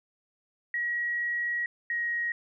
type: tone pair in turn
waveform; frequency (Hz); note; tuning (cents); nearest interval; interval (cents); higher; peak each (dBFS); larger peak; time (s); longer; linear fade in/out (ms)
sine; 1908 / 1888.3; A#6 / A#6; +40 / +22; unison; 18; first; -27; neither; 0.74-1.66 / 1.9-2.32; first; 2
effects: none